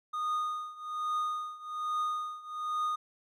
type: tone with tremolo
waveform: triangle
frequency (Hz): 1232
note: D#6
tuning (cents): -17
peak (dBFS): -26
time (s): 0.13-2.96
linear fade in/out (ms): 10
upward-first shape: triangle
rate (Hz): 1.2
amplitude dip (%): 90
effects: none